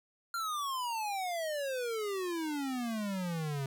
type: exponential sweep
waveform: square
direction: down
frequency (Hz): 1396.9 to 133.6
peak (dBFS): -34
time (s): 0.34-3.66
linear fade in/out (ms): 2
effects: none